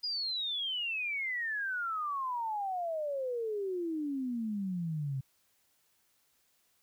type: exponential sweep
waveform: sine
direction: down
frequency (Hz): 4978 to 130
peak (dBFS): -32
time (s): 0.03-5.21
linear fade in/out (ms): 10
effects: white hiss -72 dBFS RMS until 6.82 s